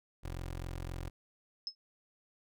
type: tone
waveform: 20% pulse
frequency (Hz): 43.82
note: F1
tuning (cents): +7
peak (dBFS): -34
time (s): 0.23-1.1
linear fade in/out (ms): 20
type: tone with exponential decay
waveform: sine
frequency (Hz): 5190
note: E8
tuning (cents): -28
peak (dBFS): -31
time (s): 1.67-1.75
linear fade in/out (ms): 1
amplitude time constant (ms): 16
effects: none

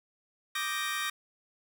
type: chord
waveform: 25% pulse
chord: Eb major seventh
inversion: third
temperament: equal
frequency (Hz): 1174.7 / 1244.5 / 1568 / 1864.7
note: D6 / Eb6 / G6 / Bb6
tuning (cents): 0 / 0 / 0 / 0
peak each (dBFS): -32 / -37 / -34 / -31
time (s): 0.55-1.1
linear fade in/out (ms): 5
effects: none

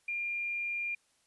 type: tone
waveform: sine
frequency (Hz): 2400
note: D7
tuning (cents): +37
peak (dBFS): -32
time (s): 0.08-0.95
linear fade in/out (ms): 5
effects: white hiss -71 dBFS RMS until 1.26 s + resampled to 24000 Hz

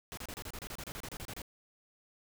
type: noise bursts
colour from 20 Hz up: pink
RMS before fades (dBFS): -43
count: 16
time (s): 0.12-1.418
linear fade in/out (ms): 0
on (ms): 53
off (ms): 30
effects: none

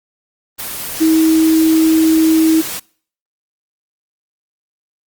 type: tone in noise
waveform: sine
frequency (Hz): 320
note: D#4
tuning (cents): +49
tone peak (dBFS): -8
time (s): 1-2.62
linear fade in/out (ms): 20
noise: white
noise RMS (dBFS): -24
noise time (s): 0.58-2.8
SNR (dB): +13
effects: noise-tail reverb RT60 0.5 s tail -24 dB re dry + Opus 24 kbps

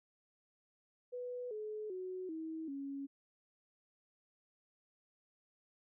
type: tone with pitch steps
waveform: sine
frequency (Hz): 493.9 / 427.5 / 370 / 320.3 / 277.2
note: B4 / A4 / F#4 / E4 / C#4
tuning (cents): 0 / -50 / 0 / -50 / 0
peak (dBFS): -40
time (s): 1.12-3.07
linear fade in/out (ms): 20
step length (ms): 390
effects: none

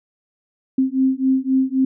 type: beating tone pair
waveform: sine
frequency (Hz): 261.6 / 265.4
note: C4 / C4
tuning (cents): 0 / +25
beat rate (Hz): 3.8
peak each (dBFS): -18 / -18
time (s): 0.78-1.85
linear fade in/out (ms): 5
effects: none

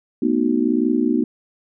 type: chord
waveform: sine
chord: B dominant seventh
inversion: third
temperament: just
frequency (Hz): 222.2 / 246.9 / 308.7 / 370.4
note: A3 / B3 / D#4 / F#4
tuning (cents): +17 / 0 / -14 / +2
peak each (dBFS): -24 / -19 / -20 / -24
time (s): 0.22-1.24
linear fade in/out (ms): 5
effects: none

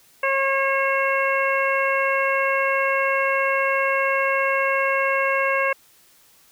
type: harmonic tone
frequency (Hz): 543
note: C#5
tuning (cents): -36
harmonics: 1 / 2 / 3 / 4 / 5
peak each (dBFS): -23 / -24 / -25 / -25 / -28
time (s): 0.23-5.73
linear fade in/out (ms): 5
effects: white hiss -55 dBFS RMS until 6.51 s

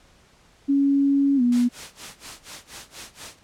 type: tone with pitch glide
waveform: sine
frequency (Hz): 278.7 to 242.6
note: C#4 to B3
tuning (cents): +9 to -31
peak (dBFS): -16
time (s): 0.68-1.69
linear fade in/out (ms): 20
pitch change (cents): -240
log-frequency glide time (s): 1.36-1.42
type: noise with tremolo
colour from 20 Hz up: white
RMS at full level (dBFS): -35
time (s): 1.52-3.39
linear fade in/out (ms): 2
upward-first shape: sine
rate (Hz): 4.2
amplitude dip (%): 95
effects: pink hiss -56 dBFS RMS until 3.43 s + low-pass 8000 Hz 12 dB/octave

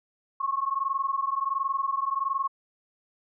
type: tone pair together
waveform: sine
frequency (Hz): 1080 / 1101.4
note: C#6 / C#6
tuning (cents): -45 / -11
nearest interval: unison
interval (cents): 34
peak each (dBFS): -28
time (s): 0.4-2.48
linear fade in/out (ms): 10
effects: none

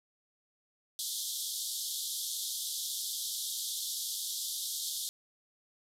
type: band-pass noise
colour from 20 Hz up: pink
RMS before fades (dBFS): -37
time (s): 0.99-5.09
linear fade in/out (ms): 0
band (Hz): 3300 to 14000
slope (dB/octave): 96
effects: none

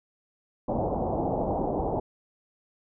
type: low-pass noise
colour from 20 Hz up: white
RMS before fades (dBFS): -28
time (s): 0.68-2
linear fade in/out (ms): 5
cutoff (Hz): 840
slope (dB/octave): 48
effects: none

